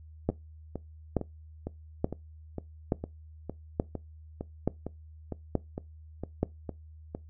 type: two click trains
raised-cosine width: 2 ms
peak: -21 / -12 dBFS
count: 16 / 8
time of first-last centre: 0.3-7.149 / 0.29-6.43 s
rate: 2.19 / 1.14 Hz
effects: noise-tail reverb RT60 0.2 s tail -21 dB re dry + added 78 Hz sine -47 dBFS peak until 7.29 s